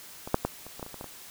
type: clicks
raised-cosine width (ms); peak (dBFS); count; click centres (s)
1; -23 / -7 / -12 / -29 / -27 / -21 / -29 / -27 / -24 / -26; 10; 0.275 / 0.344 / 0.45 / 0.666 / 0.796 / 0.828 / 0.864 / 0.943 / 1.011 / 1.043
effects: white hiss -47 dBFS RMS until 1.3 s